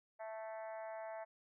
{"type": "harmonic tone", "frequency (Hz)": 220, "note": "A3", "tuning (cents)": 0, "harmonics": [3, 4, 5, 6, 7, 8, 9, 10], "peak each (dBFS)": [-45, -50, -60, -62, -61, -61, -61, -66], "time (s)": [0.19, 1.25], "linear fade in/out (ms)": 20, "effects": []}